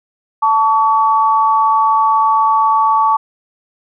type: tone pair together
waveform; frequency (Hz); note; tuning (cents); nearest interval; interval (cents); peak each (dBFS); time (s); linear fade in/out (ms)
sine; 881.9 / 1134; A5 / C#6; +4 / +39; major third; 435; -12; 0.42-3.17; 10
effects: none